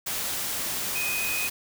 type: tone in noise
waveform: sine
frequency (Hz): 2499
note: D#7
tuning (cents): +7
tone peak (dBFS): -28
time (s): 0.95-1.48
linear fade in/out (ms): 10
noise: white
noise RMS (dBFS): -30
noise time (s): 0.06-1.5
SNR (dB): -1
effects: none